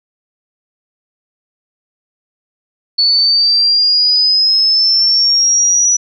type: exponential sweep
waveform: sine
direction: up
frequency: 4437 to 5900 Hz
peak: -8 dBFS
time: 2.98-5.97 s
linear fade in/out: 10 ms
effects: none